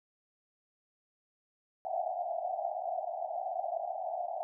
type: band-pass noise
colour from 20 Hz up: white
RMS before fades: -36 dBFS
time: 1.85-4.43 s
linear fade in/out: 0 ms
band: 650 to 760 Hz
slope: 96 dB/octave
effects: none